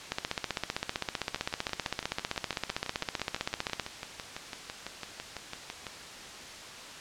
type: two click trains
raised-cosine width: 0.2 ms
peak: -19 / -12 dBFS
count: 28 / 58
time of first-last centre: 1.36-5.868 / 0.12-3.797 s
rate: 5.99 / 15.5 Hz
effects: white hiss -44 dBFS RMS until 7 s + low-pass 6000 Hz 12 dB/octave